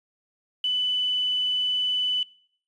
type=tone with quantisation; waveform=sine; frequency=2993 Hz; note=F#7; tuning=19 cents sharp; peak=-22 dBFS; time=0.64-2.23 s; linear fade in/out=2 ms; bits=8; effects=noise-tail reverb RT60 0.6 s tail -23 dB re dry + resampled to 24000 Hz